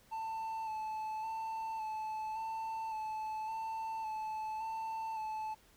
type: tone with vibrato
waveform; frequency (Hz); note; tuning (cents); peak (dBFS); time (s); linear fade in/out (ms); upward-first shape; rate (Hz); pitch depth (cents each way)
triangle; 880; A5; 0; -35; 0.11-5.55; 20; square; 0.89; 20
effects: pink hiss -65 dBFS RMS until 5.76 s